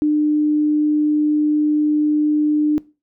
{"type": "tone", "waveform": "sine", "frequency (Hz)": 300.7, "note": "D4", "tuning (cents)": 41, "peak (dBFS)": -13, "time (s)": [0.02, 2.78], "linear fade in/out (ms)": 0, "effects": ["noise-tail reverb RT60 0.3 s tail -21 dB re dry"]}